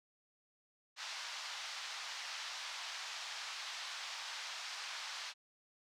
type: band-pass noise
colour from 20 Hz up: white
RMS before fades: -45 dBFS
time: 0.96-5.34 s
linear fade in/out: 50 ms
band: 780 to 5400 Hz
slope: 24 dB/octave
effects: none